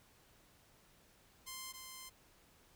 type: tone pair in turn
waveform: 5% pulse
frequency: 1046.5 / 1042.2 Hz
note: C6 / C6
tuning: 0 / -7 cents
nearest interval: unison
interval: 7 cents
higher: first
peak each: -33 / -37 dBFS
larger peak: first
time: 1.46-1.73 / 1.73-2.1 s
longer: second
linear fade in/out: 20 ms
effects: pink hiss -67 dBFS RMS until 2.75 s